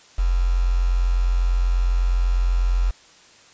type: tone with quantisation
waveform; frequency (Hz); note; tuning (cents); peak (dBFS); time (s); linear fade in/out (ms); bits
sine; 44.13; F1; +19; -16; 0.18-2.91; 10; 6
effects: white hiss -50 dBFS RMS until 3.53 s + resampled to 16000 Hz